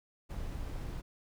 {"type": "noise", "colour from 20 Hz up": "brown", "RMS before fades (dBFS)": -39, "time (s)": [0.29, 1.02], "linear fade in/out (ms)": 20, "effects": []}